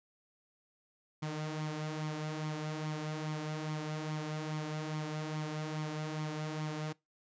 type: tone with flanger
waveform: sawtooth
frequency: 154.1 Hz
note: D#3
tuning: 16 cents flat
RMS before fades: -38 dBFS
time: 1.22-6.93 s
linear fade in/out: 10 ms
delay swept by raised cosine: 0.89 to 5.09 ms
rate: 2.4 Hz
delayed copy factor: +0.5
effects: noise-tail reverb RT60 0.2 s tail -23 dB re dry + resampled to 16000 Hz